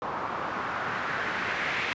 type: noise with low-pass filter sweep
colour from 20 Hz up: white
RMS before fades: -31 dBFS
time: 0.02-1.93 s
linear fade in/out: 0 ms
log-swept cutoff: 1000 to 2200 Hz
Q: 2.2
effects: high-pass 100 Hz 12 dB/octave + resampled to 16000 Hz